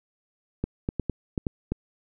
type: clicks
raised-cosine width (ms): 3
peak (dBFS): -13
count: 7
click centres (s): 0.64 / 0.889 / 0.997 / 1.097 / 1.378 / 1.468 / 1.72
effects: none